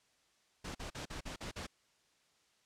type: noise bursts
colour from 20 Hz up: pink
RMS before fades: -43 dBFS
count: 7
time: 0.64-1.668 s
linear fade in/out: 10 ms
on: 110 ms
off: 43 ms
effects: white hiss -72 dBFS RMS until 2.65 s + low-pass 7000 Hz 12 dB/octave